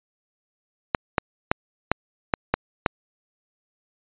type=clicks; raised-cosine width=0.5 ms; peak=-3 dBFS; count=7; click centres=0.948 / 1.182 / 1.515 / 1.916 / 2.338 / 2.54 / 2.862 s; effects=resampled to 8000 Hz